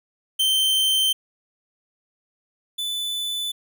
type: tone pair in turn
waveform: 45% pulse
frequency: 3114 / 3495 Hz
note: G7 / A7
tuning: -12 / -12 cents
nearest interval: major second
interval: 200 cents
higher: second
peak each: -17 / -25 dBFS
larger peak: first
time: 0.39-1.13 / 2.78-3.52 s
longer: neither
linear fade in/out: 10 ms
effects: none